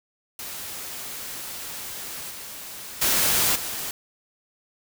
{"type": "noise with level steps", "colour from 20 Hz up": "white", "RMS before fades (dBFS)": [-35, -38, -21, -31], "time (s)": [0.39, 3.91], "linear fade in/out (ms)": 2, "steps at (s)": [2.3, 3.01, 3.55], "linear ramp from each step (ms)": 10, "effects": []}